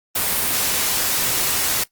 white noise, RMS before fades -20 dBFS, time 0.15-1.84 s, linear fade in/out 10 ms, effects noise-tail reverb RT60 0.1 s tail -18 dB re dry + Opus 32 kbps

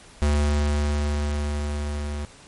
square tone with level ramp, 73.5 Hz, D2, 2 cents sharp, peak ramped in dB -18 to -28 dBFS, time 0.22-2.25 s, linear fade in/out 0 ms, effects pink hiss -48 dBFS RMS until 2.47 s + MP3 48 kbps

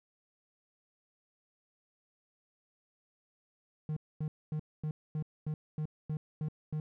triangle tone bursts, 153.5 Hz, D#3, 23 cents flat, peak -30 dBFS, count 10, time 3.89-6.8 s, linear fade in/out 2 ms, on 75 ms, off 240 ms, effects none

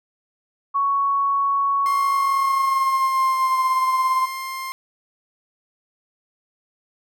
sine tone with pitch glide, 1113 to 1038.5 Hz, C#6 to C6, +7 to -13 cents, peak -17 dBFS, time 0.74-4.27 s, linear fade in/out 20 ms, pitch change -120 cents, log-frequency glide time 1.98-3.64 s
30% pulse tone, 1056 Hz, C6, 16 cents sharp, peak -25 dBFS, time 1.86-4.72 s, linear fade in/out 0 ms
effects none

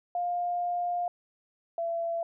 sine tone pair in turn, 705 / 673.3 Hz, F5 / E5, +16 / +36 cents, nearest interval minor second, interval 80 cents, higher first, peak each -27 / -28 dBFS, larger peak first, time 0.15-1.08 / 1.78-2.23 s, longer first, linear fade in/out 2 ms, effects none

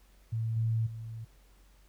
sine tone with level steps, 112.8 Hz, A2, 44 cents sharp, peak -29 / -26 / -38 dBFS, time 0.32-1.25 s, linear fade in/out 10 ms, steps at 0.56 / 0.86 s, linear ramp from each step 10 ms, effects added 47 Hz sine -58 dBFS peak until 1.88 s + pink hiss -66 dBFS RMS until 1.88 s

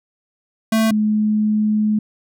square / sine tone pair in turn, 221.7 / 213.1 Hz, A3 / G#3, +13 / +45 cents, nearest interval minor second, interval 68 cents, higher first, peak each -14 dBFS, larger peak neither, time 0.72-0.91 / 0.91-1.99 s, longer second, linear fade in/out 5 ms, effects none

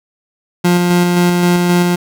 30% pulse tone with tremolo, 176.2 Hz, F3, 16 cents sharp, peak -6 dBFS, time 0.64-1.96 s, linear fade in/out 10 ms, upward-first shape square, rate 3.8 Hz, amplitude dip 25%, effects none

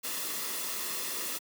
white noise with comb filter, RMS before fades -35 dBFS, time 0.03-1.39 s, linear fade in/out 20 ms, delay 1.3 ms, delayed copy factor -0.5, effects high-pass 200 Hz 12 dB/octave

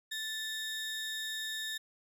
40% pulse tone pair together, 1759 / 3727 Hz, A6 / A#7, -1 / -1 cents, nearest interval octave + minor second, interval 1300 cents, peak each -39 / -37 dBFS, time 0.11-1.78 s, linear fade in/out 10 ms, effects none

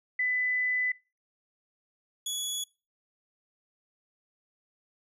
sine / 20% pulse tone pair in turn, 2000 / 3384 Hz, B6 / G#7, +21 / +32 cents, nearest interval major sixth, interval 911 cents, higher second, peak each -25 dBFS, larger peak neither, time 0.19-0.92 / 2.26-2.64 s, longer first, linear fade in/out 5 ms, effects noise-tail reverb RT60 0.3 s tail -23 dB re dry

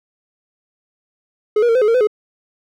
triangle tone with pitch steps, 424 / 477.7 / 457.6 / 511 / 421.9 / 459.4 / 506 / 423 Hz, G#4 / A#4 / A#4 / C5 / G#4 / A#4 / B4 / G#4, +36 / +42 / -32 / -41 / +27 / -25 / +42 / +32 cents, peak -9 dBFS, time 1.56-2.072 s, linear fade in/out 5 ms, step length 64 ms, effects none

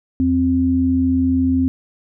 sine tone pair together, 82.46 / 261.8 Hz, E2 / C4, +1 / +1 cents, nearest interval octave + minor sixth, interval 2000 cents, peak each -21 / -14 dBFS, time 0.2-1.68 s, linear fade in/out 0 ms, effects none

